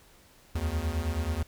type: beating tone pair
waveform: square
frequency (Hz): 73.9 / 83.2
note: D2 / E2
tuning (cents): +11 / +17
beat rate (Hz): 9.3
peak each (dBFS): -32 / -31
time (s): 0.55-1.43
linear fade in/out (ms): 5
effects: pink hiss -58 dBFS RMS until 1.47 s